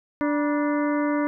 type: harmonic tone with a mistuned harmonic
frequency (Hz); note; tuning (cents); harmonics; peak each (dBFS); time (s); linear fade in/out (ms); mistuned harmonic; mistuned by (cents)
293.7; D4; 0; 1 / 2 / 3 / 4 / 5 / 6 / 7; -22 / -28 / -32 / -34 / -36 / -38 / -39; 0.21-1.27; 0; 3; +150
effects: none

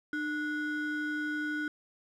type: ring-modulated tone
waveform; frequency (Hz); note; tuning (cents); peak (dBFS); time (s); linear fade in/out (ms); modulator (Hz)
triangle; 885; A5; +10; -26; 0.13-1.68; 2; 583
effects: none

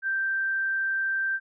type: tone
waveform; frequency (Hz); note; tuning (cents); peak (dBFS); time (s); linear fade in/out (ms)
sine; 1568; G6; 0; -24; 0.02-1.4; 50
effects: none

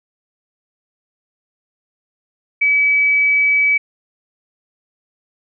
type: tone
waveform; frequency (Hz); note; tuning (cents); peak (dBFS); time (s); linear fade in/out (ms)
sine; 2287; D7; -47; -11; 2.61-3.78; 10
effects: none

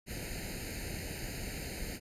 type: noise with comb filter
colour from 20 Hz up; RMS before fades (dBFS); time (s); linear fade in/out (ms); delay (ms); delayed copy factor
pink; -40; 0.06-2; 50; 0.44; +1
effects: resampled to 32000 Hz

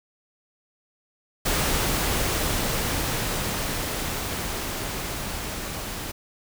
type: noise with level ramp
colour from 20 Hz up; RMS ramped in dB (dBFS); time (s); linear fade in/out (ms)
pink; -23 to -33; 1.45-6.12; 10
effects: none

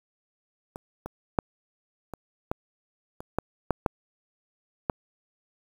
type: clicks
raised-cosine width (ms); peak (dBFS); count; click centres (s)
1; -23 / -21 / -7 / -22 / -13 / -24 / -10 / -8 / -8 / -10; 10; 0.759 / 1.06 / 1.388 / 2.137 / 2.515 / 3.205 / 3.386 / 3.707 / 3.862 / 4.898
effects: 7-bit

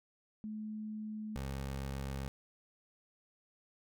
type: tone pair in turn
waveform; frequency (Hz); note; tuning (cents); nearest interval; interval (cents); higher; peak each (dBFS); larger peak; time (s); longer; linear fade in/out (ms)
sine / 20% pulse; 214.8 / 67.66; A3 / C#2; -41 / -41; octave + minor sixth; 2000; first; -39 / -33; second; 0.44-1.36 / 1.36-2.28; neither; 0
effects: none

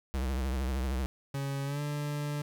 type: tone with vibrato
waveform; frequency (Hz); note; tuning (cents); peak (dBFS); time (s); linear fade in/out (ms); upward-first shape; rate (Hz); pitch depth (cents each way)
square; 65.3; C2; -3; -30; 0.14-1.06; 0; triangle; 13; 120
type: tone with pitch glide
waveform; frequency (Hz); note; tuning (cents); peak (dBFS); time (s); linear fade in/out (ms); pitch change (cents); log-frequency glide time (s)
40% pulse; 138.59 to 146.83; C#3 to D3; 0 to 0; -31; 1.34-2.42; 5; +100; 1.65-1.81
effects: 11-bit

